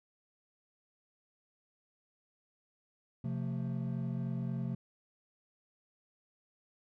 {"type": "chord", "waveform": "triangle", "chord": "F major", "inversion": "second", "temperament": "equal with one note detuned", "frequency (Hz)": [130.81, 174.61, 224], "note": ["C3", "F3", "A3"], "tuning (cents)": [0, 0, 31], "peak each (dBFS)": [-34, -37, -38], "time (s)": [3.24, 4.75], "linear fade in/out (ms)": 5, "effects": []}